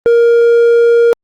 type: tone with hard clipping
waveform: sine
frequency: 468.9 Hz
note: A#4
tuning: 10 cents sharp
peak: -6 dBFS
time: 0.06-1.13 s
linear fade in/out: 0 ms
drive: 3 dB
effects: Opus 24 kbps